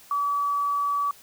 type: tone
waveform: sine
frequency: 1145 Hz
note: D6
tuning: 44 cents flat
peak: -22 dBFS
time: 0.11-1.11 s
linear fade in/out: 2 ms
effects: white hiss -51 dBFS RMS until 1.22 s